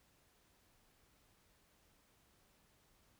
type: silence
effects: pink hiss -72 dBFS RMS until 3.19 s